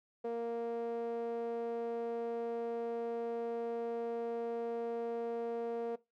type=tone with band-pass filter; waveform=sawtooth; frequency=233.1 Hz; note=A#3; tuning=in tune; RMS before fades=-37 dBFS; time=0.24-5.96 s; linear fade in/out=10 ms; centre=530 Hz; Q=8.3; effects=noise-tail reverb RT60 0.2 s tail -19 dB re dry